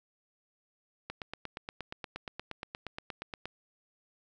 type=click train; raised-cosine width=0.3 ms; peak=-22 dBFS; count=21; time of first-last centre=1.1-3.456 s; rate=8.49 Hz; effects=none